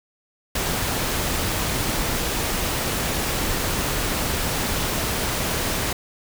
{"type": "noise", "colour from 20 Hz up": "pink", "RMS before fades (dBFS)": -24, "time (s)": [0.55, 5.93], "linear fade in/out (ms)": 5, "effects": []}